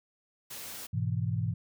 white noise, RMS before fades -42 dBFS, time 0.5-0.87 s, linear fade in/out 10 ms
sine chord, E major, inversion first, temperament equal, 103.83 / 123.47 / 164.81 Hz, G#2 / B2 / E3, 0 / 0 / 0 cents, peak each -31 / -32 / -34 dBFS, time 0.93-1.54 s, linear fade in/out 10 ms
effects none

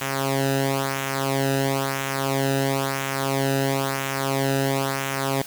sawtooth tone with flanger, 136.1 Hz, C#3, 31 cents flat, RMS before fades -24 dBFS, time 0.01-5.42 s, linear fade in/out 5 ms, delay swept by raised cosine 0.21 to 0.91 ms, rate 0.99 Hz, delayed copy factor -0.8, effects white hiss -39 dBFS RMS until 5.46 s

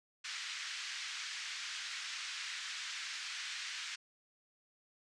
pink band-pass noise, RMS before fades -43 dBFS, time 0.24-3.96 s, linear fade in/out 10 ms, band 1600 to 6400 Hz, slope 24 dB/octave, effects resampled to 22050 Hz

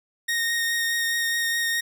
sawtooth tone with vibrato, 1856 Hz, A#6, 8 cents flat, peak -19 dBFS, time 0.28-1.81 s, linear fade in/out 10 ms, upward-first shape triangle, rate 4.8 Hz, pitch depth 14 cents each way, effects none

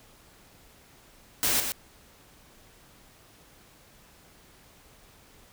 white noise with echo, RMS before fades -25 dBFS, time 1.43-1.6 s, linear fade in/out 0 ms, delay 120 ms, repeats 1, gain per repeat -6 dB, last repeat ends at 1.72 s, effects pink hiss -56 dBFS RMS until 5.52 s

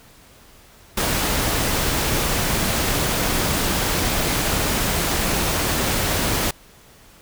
pink noise, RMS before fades -21 dBFS, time 0.97-6.51 s, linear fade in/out 5 ms, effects pink hiss -49 dBFS RMS until 7.21 s

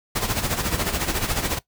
pink noise with tremolo, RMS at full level -22 dBFS, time 0.15-1.59 s, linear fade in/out 10 ms, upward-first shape sine, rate 14 Hz, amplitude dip 65%, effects noise-tail reverb RT60 0.1 s tail -18 dB re dry

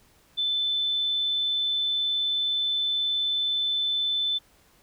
sine tone, 3521 Hz, A7, in tune, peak -23 dBFS, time 0.37-4.39 s, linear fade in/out 20 ms, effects pink hiss -60 dBFS RMS until 4.82 s

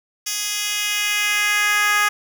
10% pulse tone with high-pass filter sweep, 415.3 Hz, G#4, in tune, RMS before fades -20 dBFS, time 0.26-2.09 s, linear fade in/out 10 ms, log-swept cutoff 4500 to 1300 Hz, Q 1.5, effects none

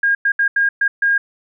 sine tone bursts at uneven times, 1622 Hz, G#6, 41 cents flat, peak -12 dBFS, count 6, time 0.03-0.15 / 0.25-0.32 / 0.39-0.48 / 0.56-0.69 / 0.81-0.88 / 1.02-1.18 s, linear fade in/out 5 ms, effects none

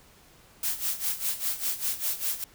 blue noise with tremolo, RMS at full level -27 dBFS, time 0.63-2.44 s, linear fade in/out 2 ms, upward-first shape sine, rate 5 Hz, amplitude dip 80%, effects pink hiss -56 dBFS RMS until 2.54 s

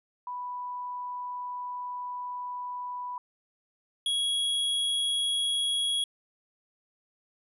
sine / square tone pair in turn, 987.8 / 3323 Hz, B5 / G#7, 0 / 0 cents, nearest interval octave + major sixth, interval 2100 cents, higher second, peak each -33 / -26 dBFS, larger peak second, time 0.27-3.18 / 4.06-6.04 s, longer first, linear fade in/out 2 ms, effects resampled to 24000 Hz

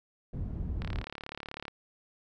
white low-pass noise, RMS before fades -35 dBFS, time 0.33-1.04 s, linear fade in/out 5 ms, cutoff 100 Hz, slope 12 dB/octave
click train, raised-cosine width 0.3 ms, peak -23 dBFS, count 32, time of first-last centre 0.82-1.681 s, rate 36 Hz
effects none

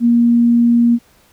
sine tone, 236.3 Hz, A#3, 24 cents sharp, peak -8 dBFS, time 0-0.99 s, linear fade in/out 50 ms, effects pink hiss -52 dBFS RMS until 1.32 s

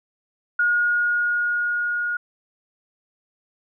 sine tone with level ramp, 1437 Hz, F6, 49 cents sharp, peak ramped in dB -16 to -22 dBFS, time 0.59-2.17 s, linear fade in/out 5 ms, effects none

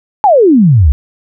sine exponential sweep, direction down, 880 to 63.4 Hz, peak -3 dBFS, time 0.24-0.92 s, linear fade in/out 0 ms, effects none

